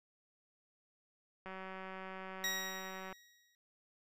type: click train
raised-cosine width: 0.5 ms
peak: -32 dBFS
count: 316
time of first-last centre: 1.46-3.127 s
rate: 189 Hz
type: tone with exponential decay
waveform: 20% pulse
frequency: 1900 Hz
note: A#6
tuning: 33 cents sharp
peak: -28 dBFS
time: 2.44-3.55 s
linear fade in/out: 1 ms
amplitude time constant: 240 ms
effects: none